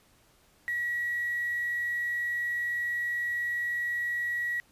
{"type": "tone with quantisation", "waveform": "sine", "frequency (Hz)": 1921, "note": "B6", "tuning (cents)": -48, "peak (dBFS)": -28, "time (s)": [0.68, 4.6], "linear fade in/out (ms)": 0, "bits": 8, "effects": ["pink hiss -63 dBFS RMS until 4.71 s", "resampled to 32000 Hz"]}